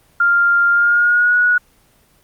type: tone with pitch glide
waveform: sine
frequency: 1397 to 1461.4 Hz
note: F6 to F#6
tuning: 0 to -22 cents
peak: -10 dBFS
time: 0.2-1.58 s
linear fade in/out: 5 ms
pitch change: +78 cents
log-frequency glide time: 0.71-1.36 s
effects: pink hiss -54 dBFS RMS until 2.23 s + Opus 24 kbps